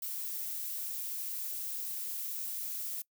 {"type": "noise", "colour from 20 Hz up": "violet", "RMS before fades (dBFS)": -38, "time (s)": [0.02, 3.02], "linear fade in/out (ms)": 5, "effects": ["noise-tail reverb RT60 0.1 s tail -22 dB re dry"]}